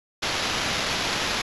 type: noise with sample-and-hold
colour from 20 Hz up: violet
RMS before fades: -26 dBFS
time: 0.22-1.42 s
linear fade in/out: 10 ms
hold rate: 8820 Hz
effects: resampled to 24000 Hz